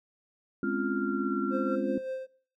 sine tone with pitch glide, 1396.9 to 1369.7 Hz, F6 to F6, 0 to -34 cents, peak -35 dBFS, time 0.63-1.76 s, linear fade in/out 10 ms, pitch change -34 cents, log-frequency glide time 0.9-1.32 s
sine chord, Db major seventh, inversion second, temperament just, 207.9 / 259.9 / 277.2 / 346.5 Hz, Ab3 / C4 / Db4 / F4, +2 / -11 / 0 / -14 cents, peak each -33 dBFS, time 0.63-1.98 s, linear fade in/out 2 ms
triangle tone with tremolo, 523.3 Hz, C5, in tune, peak -29 dBFS, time 1.5-2.27 s, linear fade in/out 50 ms, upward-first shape sine, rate 5.3 Hz, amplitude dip 45%
effects noise-tail reverb RT60 0.5 s tail -21 dB re dry

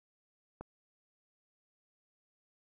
click, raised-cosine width 1 ms, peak -29 dBFS, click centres 0.61 s, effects none

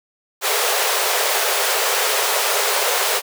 pink high-pass noise, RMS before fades -19 dBFS, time 0.41-3.22 s, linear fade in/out 50 ms, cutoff 400 Hz, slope 96 dB/octave, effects none

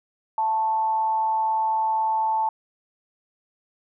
sine tone with amplitude modulation, 882 Hz, A5, 4 cents sharp, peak -18 dBFS, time 0.38-2.49 s, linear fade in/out 2 ms, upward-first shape sine, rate 210 Hz, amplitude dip 40%, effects none

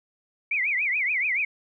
sine tone with vibrato, 2231 Hz, C#7, 11 cents sharp, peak -22 dBFS, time 0.51-1.45 s, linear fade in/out 5 ms, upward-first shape triangle, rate 7 Hz, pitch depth 250 cents each way, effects none

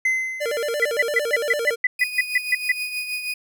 triangle tone with exponential decay, 2055 Hz, C7, 32 cents flat, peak -14 dBFS, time 0.05-1.02 s, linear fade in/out 5 ms, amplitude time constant 210 ms
square tone with vibrato, 523.3 Hz, C5, in tune, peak -23 dBFS, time 0.4-1.76 s, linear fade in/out 20 ms, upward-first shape square, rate 8.8 Hz, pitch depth 210 cents each way
sine tone bursts, 1997 Hz, B6, 19 cents sharp, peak -14 dBFS, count 12, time 0.82-2.72 s, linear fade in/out 5 ms, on 30 ms, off 140 ms
35% pulse tone with tremolo, 2481 Hz, D#7, 6 cents flat, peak -21 dBFS, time 1.99-3.34 s, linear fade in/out 5 ms, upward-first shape triangle, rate 6.3 Hz, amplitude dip 60%
effects none

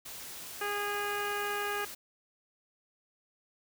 white noise, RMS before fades -44 dBFS, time 0.05-1.95 s, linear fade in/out 10 ms
harmonic tone, 410 Hz, G#4, 22 cents flat, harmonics 1 / 2 / 3 / 4 / 5 / 6 / 7, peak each -37 / -39 / -38 / -37 / -46 / -43 / -45 dBFS, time 0.61-1.85 s, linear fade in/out 5 ms
effects none

